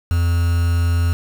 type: tone with quantisation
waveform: triangle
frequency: 85.4 Hz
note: F2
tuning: 38 cents flat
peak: -12 dBFS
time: 0.11-1.13 s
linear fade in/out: 0 ms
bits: 5
effects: none